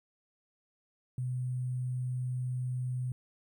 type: tone with sample-and-hold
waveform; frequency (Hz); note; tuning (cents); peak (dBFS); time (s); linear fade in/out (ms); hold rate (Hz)
sine; 126.1; B2; +36; -31; 1.18-3.12; 2; 8820
effects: none